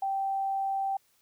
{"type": "tone", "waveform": "sine", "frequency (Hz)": 780, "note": "G5", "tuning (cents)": -9, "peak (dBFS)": -27, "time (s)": [0.02, 0.97], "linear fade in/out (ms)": 5, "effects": ["white hiss -68 dBFS RMS until 1.21 s"]}